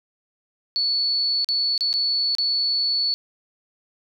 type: tone with dropouts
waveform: sine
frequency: 4435 Hz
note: C#8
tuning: in tune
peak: -19 dBFS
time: 0.76-3.14 s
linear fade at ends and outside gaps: 0 ms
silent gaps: 1.445-1.488 / 1.778-1.808 / 1.929-1.939 / 2.351-2.384 s
effects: none